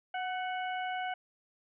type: harmonic tone with a mistuned harmonic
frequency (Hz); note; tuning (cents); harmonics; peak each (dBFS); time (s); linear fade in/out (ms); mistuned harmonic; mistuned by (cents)
737; F#5; -7; 1 / 2 / 3 / 4; -34 / -40 / -44 / -46; 0.14-1.14; 5; 2; +37
effects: none